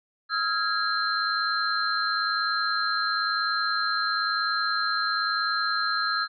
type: tone cluster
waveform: sine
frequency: 1279 / 1380 / 1650 / 4136 Hz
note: D#6 / F6 / G#6 / C8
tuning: +47 / -21 / -12 / -21 cents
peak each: -29 dBFS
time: 0.29-6.28 s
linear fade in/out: 50 ms
effects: none